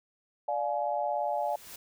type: chord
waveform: sine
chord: D diminished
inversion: none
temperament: just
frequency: 587.3 / 704.8 / 845.8 Hz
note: D5 / F5 / Ab5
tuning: 0 / +16 / +31 cents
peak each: -32 dBFS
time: 0.48-1.56 s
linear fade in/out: 5 ms
type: noise with exponential growth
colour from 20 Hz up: white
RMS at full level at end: -43 dBFS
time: 1.07-1.76 s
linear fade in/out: 5 ms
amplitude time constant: 150 ms
effects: none